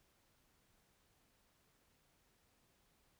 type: silence
effects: pink hiss -75 dBFS RMS until 3.19 s